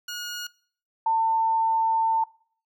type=tone pair in turn; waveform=15% pulse / sine; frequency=1441 / 897.6 Hz; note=F#6 / A5; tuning=-46 / +34 cents; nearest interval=minor sixth; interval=820 cents; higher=first; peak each=-25 / -19 dBFS; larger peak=second; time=0.08-0.47 / 1.06-2.24 s; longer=second; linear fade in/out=5 ms; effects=noise-tail reverb RT60 0.5 s tail -22 dB re dry